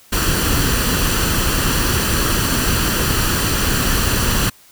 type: noise with comb filter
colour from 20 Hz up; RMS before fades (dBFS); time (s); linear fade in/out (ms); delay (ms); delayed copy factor
pink; -17; 0.12-4.5; 10; 0.68; +0.55
effects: white hiss -48 dBFS RMS until 4.71 s